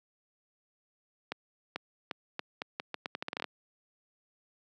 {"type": "accelerating click train", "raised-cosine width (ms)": 0.3, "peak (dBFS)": -18, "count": 16, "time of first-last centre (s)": [1.32, 3.443], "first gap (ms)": 440, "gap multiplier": 0.8, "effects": ["high-pass 200 Hz 12 dB/octave"]}